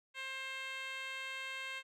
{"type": "tone with band-pass filter", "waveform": "10% pulse", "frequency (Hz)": 530, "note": "C5", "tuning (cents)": 22, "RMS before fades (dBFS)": -43, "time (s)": [0.14, 1.83], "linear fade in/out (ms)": 50, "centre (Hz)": 2500, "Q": 1.1, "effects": []}